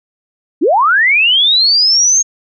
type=linear sweep; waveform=sine; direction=up; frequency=248.4 to 6540 Hz; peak=-7 dBFS; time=0.61-2.23 s; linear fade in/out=20 ms; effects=none